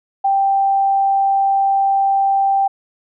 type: tone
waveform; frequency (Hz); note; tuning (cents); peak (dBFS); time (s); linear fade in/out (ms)
sine; 785; G5; +2; -12; 0.24-2.68; 10
effects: none